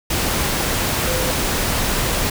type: tone in noise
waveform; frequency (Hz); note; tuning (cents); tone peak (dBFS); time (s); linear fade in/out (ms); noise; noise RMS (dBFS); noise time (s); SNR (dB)
sine; 513; C5; -34; -24; 1.07-1.31; 5; pink; -20; 0.1-2.3; -7
effects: none